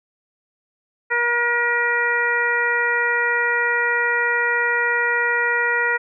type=harmonic tone; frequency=476.8 Hz; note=A#4; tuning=39 cents sharp; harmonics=1 / 2 / 3 / 4 / 5; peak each=-26 / -26 / -22 / -20 / -29 dBFS; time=1.1-5.98 s; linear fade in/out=20 ms; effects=none